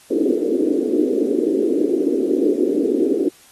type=band-pass noise; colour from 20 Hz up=pink; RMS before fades=-18 dBFS; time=0.1-3.29 s; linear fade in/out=10 ms; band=270 to 450 Hz; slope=48 dB/octave; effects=white hiss -49 dBFS RMS until 3.51 s + AAC 32 kbps